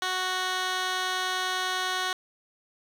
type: tone with band-pass filter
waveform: 15% pulse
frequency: 370 Hz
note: F#4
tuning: in tune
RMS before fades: -29 dBFS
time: 0.02-2.13 s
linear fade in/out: 2 ms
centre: 2900 Hz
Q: 0.84
effects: 8-bit